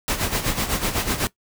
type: noise with tremolo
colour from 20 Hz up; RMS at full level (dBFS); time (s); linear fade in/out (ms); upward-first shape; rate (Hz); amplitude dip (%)
pink; -21; 0.08-1.27; 0; sine; 8; 70
effects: noise-tail reverb RT60 0.1 s tail -18 dB re dry